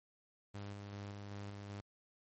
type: tone with tremolo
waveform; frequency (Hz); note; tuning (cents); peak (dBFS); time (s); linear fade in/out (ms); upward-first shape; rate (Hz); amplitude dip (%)
sawtooth; 101.2; G#2; -44; -40; 0.54-1.81; 10; square; 2.6; 25
effects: low-pass 8000 Hz 12 dB/octave + MP3 32 kbps